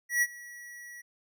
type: tone with ADSR envelope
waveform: square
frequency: 1930 Hz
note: B6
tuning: 40 cents flat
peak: -22 dBFS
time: 0.09-1.02 s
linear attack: 130 ms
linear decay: 45 ms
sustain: -22 dB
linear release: 16 ms
effects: none